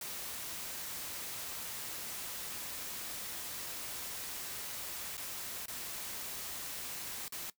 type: noise with dropouts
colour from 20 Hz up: white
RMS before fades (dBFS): -42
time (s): 0.01-7.5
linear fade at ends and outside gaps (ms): 2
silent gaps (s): 5.17-5.177 / 5.658-5.681 / 7.281-7.322
effects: noise-tail reverb RT60 0.1 s tail -18 dB re dry